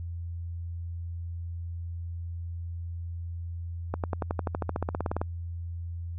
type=accelerating click train; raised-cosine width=1 ms; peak=-15 dBFS; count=19; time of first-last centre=3.94-5.215 s; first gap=98 ms; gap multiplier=0.96; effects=added 85 Hz sine -33 dBFS peak until 6.18 s